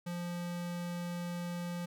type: tone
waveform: square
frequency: 174.4 Hz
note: F3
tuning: 2 cents flat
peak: -37 dBFS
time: 0.06-1.86 s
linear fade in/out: 10 ms
effects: none